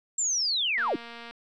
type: linear sweep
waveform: sine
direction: down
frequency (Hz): 7510 to 207.7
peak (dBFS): -24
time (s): 0.18-0.96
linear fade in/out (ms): 5
type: click train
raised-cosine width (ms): 0.3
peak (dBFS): -27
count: 125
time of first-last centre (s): 0.78-1.31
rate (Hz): 234
effects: none